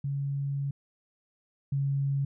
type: tone pair in turn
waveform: sine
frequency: 139.8 / 138.83 Hz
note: C#3 / C#3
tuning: +15 / +3 cents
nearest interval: unison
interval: 12 cents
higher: first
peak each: -28 / -25 dBFS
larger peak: second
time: 0.04-0.71 / 1.72-2.25 s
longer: first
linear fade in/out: 5 ms
effects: none